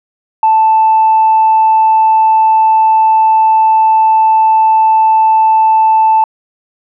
sine tone, 880 Hz, A5, in tune, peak -4 dBFS, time 0.43-6.24 s, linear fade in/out 2 ms, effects tanh soft clip ceiling -1 dBFS

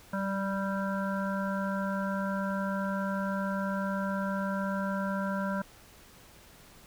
harmonic tone with a mistuned harmonic, 196 Hz, G3, in tune, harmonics 1 / 3 / 5 / 7 / 8, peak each -31 / -36 / -38 / -39 / -40 dBFS, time 0.13-5.62 s, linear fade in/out 5 ms, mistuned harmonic 1, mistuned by -18 cents, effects pink hiss -55 dBFS RMS until 6.86 s

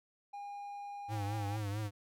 triangle tone, 811 Hz, G#5, 41 cents flat, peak -40 dBFS, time 0.33-1.57 s, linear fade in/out 10 ms
square tone with vibrato, 103.83 Hz, G#2, in tune, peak -36 dBFS, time 1.08-1.91 s, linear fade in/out 50 ms, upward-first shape triangle, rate 4.5 Hz, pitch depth 94 cents each way
effects none

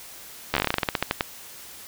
slowing click train, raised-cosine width 0.3 ms, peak -5 dBFS, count 17, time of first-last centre 0.54-1.209 s, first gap 12 ms, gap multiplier 1.15, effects white hiss -43 dBFS RMS until 1.87 s

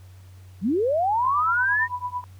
sine linear sweep, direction up, 159.7 to 1864.7 Hz, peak -19 dBFS, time 0.61-1.88 s, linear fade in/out 50 ms
sine tone with tremolo, 987.8 Hz, B5, in tune, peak -23 dBFS, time 1.25-2.24 s, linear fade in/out 0 ms, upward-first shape triangle, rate 9 Hz, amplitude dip 100%
effects added 93 Hz sine -43 dBFS peak until 2.39 s + pink hiss -58 dBFS RMS until 2.39 s

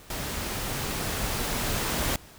pink noise with level ramp, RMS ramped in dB -33 to -27 dBFS, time 0.1-2.16 s, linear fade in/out 2 ms, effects pink hiss -50 dBFS RMS until 2.38 s

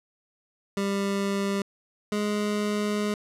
25% pulse tone pair in turn, 198.6 / 208.3 Hz, G3 / G#3, +23 / +5 cents, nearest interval minor second, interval 82 cents, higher second, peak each -21 dBFS, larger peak neither, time 0.77-1.62 / 2.12-3.14 s, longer second, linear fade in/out 2 ms, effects low-pass 10000 Hz 12 dB/octave

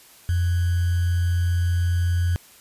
sine tone with sample-and-hold, 87.31 Hz, F2, in tune, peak -18 dBFS, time 0.29-2.36 s, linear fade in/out 0 ms, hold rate 1575 Hz, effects white hiss -50 dBFS RMS until 2.6 s + resampled to 32000 Hz

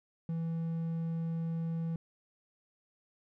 triangle tone, 164.81 Hz, E3, in tune, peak -30 dBFS, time 0.29-1.96 s, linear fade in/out 2 ms, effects none

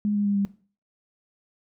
sine tone with pitch steps, 207.7 / 204.8 / 202 / 199.24 Hz, G#3 / G#3 / G#3 / G3, 0 / -24 / -48 / +28 cents, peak -21 dBFS, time 0.05-0.45 s, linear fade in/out 0 ms, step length 100 ms, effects noise-tail reverb RT60 0.4 s tail -18 dB re dry

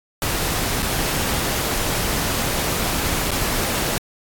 pink noise with dropouts, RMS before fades -22 dBFS, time 0.22-3.98 s, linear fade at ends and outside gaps 1 ms, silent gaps 0.823-0.827 / 3.308-3.315 s, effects AAC 64 kbps

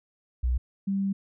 sine tone pair in turn, 61.74 / 196.01 Hz, B1 / G3, 0 / 0 cents, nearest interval octave + minor sixth, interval 2000 cents, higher second, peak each -22 / -24 dBFS, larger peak first, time 0.43-0.58 / 0.87-1.13 s, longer second, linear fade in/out 10 ms, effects none

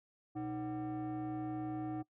sine tone with frequency modulation, 311.1 Hz, D#4, in tune, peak -34 dBFS, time 0.35-2.03 s, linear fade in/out 20 ms, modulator 434 Hz, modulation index 0.81, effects noise-tail reverb RT60 0.1 s tail -22 dB re dry + tanh soft clip ceiling -36 dBFS

